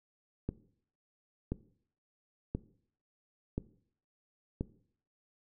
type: click train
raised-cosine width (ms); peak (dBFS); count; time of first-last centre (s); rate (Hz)
3; -20; 5; 0.49-4.609; 0.971
effects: noise-tail reverb RT60 0.6 s tail -18 dB re dry